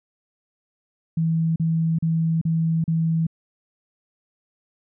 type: tone bursts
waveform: sine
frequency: 163 Hz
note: E3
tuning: 19 cents flat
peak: -18 dBFS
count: 5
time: 1.17-3.268 s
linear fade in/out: 5 ms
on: 390 ms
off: 37 ms
effects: none